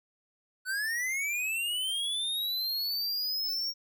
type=linear sweep; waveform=square; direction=up; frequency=1480 to 5588 Hz; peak=-30 dBFS; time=0.65-3.74 s; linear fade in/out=50 ms; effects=12-bit